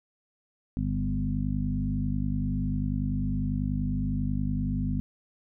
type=harmonic tone with a mistuned harmonic; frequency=50.2 Hz; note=G1; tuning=42 cents sharp; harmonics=1 / 2 / 3 / 4 / 5; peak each=-31 / -33 / -32 / -33 / -32 dBFS; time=0.77-5 s; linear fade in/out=0 ms; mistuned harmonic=3; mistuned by=-16 cents; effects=none